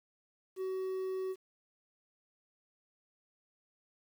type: tone with quantisation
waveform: triangle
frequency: 376.9 Hz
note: F#4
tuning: 32 cents sharp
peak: -32 dBFS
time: 0.56-1.36 s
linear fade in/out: 50 ms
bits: 10
effects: none